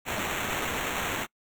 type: noise with sample-and-hold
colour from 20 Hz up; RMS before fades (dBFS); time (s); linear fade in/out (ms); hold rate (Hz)
violet; -31; 0.05-1.27; 50; 4900
effects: noise-tail reverb RT60 0.1 s tail -25 dB re dry